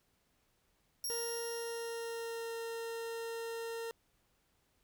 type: tone with exponential decay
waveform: 20% pulse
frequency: 5588 Hz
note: F8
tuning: in tune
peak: -30 dBFS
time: 1.04-3.21 s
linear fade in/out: 2 ms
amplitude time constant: 470 ms
type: tone with pitch glide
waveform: 40% pulse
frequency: 466.2 to 459 Hz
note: A#4 to A#4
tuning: 0 to -27 cents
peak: -38 dBFS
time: 1.1-3.91 s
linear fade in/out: 0 ms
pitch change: -27 cents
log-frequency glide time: 1.46-2.53 s
effects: pink hiss -75 dBFS RMS until 4.83 s